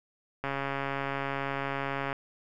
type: click train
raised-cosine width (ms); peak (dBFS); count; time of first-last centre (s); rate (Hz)
0.5; -17; 234; 0.44-2.128; 138
effects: none